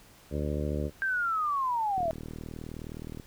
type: harmonic tone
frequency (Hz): 74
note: D2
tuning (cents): +14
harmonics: 1 / 2 / 3 / 4 / 5 / 6 / 7 / 8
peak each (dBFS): -32 / -35 / -37 / -38 / -39 / -40 / -40 / -41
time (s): 0.3-0.91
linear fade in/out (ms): 50
type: linear sweep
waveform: sine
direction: down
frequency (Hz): 1594 to 634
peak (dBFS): -26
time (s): 1.02-2.11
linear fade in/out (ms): 0
type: click train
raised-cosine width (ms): 3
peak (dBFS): -27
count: 49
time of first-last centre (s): 1.98-3.198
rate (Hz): 39.4
effects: pink hiss -56 dBFS RMS until 3.26 s